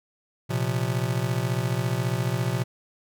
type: chord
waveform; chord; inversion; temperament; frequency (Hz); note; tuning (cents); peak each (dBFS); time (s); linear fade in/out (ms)
square; Bb suspended second; none; just; 116.54 / 131.11 / 174.81; Bb2 / C3 / F3; 0 / +4 / +2; -28 / -28 / -32; 0.49-2.64; 20
effects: none